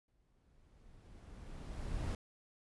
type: noise with exponential growth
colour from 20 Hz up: brown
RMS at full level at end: -36 dBFS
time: 0.08-2.15 s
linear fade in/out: 2 ms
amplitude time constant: 450 ms
effects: resampled to 24000 Hz